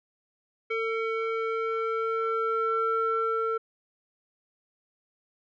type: tone with low-pass filter sweep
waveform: square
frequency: 449.7 Hz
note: A4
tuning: 38 cents sharp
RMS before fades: -28 dBFS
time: 0.7-3.58 s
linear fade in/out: 10 ms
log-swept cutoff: 2100 to 1200 Hz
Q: 4.4
effects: none